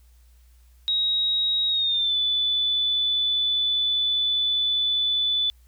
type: tone with pitch glide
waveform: sine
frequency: 3800 to 3485 Hz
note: A#7 to A7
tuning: +33 to -17 cents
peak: -20 dBFS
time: 0.88-5.5 s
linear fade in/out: 0 ms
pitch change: -150 cents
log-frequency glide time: 1.67-2.17 s
effects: added 60 Hz sine -51 dBFS peak until 5.67 s + white hiss -65 dBFS RMS until 5.67 s